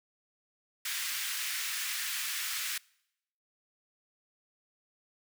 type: high-pass noise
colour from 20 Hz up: pink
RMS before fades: -35 dBFS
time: 0.85-2.78 s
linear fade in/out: 5 ms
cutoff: 1600 Hz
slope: 24 dB/octave
effects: noise-tail reverb RT60 0.8 s tail -25 dB re dry